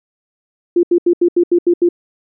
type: tone bursts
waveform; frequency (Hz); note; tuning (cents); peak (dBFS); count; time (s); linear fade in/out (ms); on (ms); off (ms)
sine; 348.3; F4; -5; -8; 8; 0.76-1.889; 5; 72; 79
effects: none